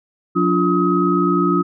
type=tone cluster; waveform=sine; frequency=180.1 / 288.7 / 348.3 / 1267 Hz; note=F#3 / D4 / F4 / D#6; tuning=-46 / -30 / -5 / +31 cents; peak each=-19 dBFS; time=0.35-1.63 s; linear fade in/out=20 ms; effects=none